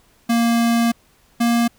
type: tone pair in turn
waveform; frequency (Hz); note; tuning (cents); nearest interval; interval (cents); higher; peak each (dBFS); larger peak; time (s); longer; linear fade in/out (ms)
square; 233.1 / 234.9; A#3 / A#3; 0 / +13; unison; 13; second; -15; neither; 0.29-0.92 / 1.4-1.68; first; 10
effects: pink hiss -56 dBFS RMS until 1.78 s